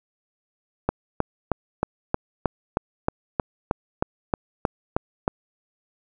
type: click train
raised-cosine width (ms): 1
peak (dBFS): -6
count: 15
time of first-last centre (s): 0.89-5.279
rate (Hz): 3.19
effects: none